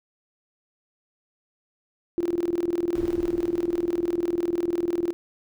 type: tone with tremolo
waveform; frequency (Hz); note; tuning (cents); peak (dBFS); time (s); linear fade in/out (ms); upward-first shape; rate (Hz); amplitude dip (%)
sine; 343; F4; -31; -20; 2.18-5.13; 0; square; 20; 80
type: noise with exponential decay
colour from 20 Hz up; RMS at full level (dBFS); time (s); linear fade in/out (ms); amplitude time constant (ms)
brown; -35; 2.95-5.12; 1; 470
effects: none